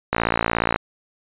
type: click train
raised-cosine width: 0.5 ms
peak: -3 dBFS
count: 37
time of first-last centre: 0.13-0.76 s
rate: 57.1 Hz
effects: resampled to 8000 Hz